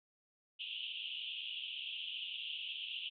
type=band-pass noise; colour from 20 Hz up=pink; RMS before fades=-43 dBFS; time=0.59-3.1 s; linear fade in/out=20 ms; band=2700 to 3400 Hz; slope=96 dB/octave; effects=MP3 96 kbps